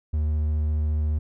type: tone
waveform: triangle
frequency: 76.2 Hz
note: D#2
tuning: 36 cents flat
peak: -19 dBFS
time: 0.13-1.19 s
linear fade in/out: 10 ms
effects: none